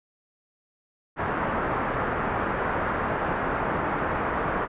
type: low-pass noise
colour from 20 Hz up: white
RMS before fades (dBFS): -27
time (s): 1.16-4.68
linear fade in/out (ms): 50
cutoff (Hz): 1500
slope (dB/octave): 24
effects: resampled to 8000 Hz